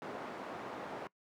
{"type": "low-pass noise", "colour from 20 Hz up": "white", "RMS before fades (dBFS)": -43, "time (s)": [0.02, 1.07], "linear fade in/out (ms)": 0, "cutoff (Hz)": 910, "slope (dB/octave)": 12, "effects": ["noise-tail reverb RT60 0.1 s tail -23 dB re dry", "high-pass 200 Hz 12 dB/octave"]}